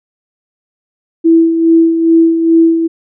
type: tone with tremolo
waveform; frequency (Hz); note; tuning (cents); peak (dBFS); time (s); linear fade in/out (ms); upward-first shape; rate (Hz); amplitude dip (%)
sine; 329.3; E4; -2; -3; 1.24-2.88; 20; sine; 2.4; 55
effects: none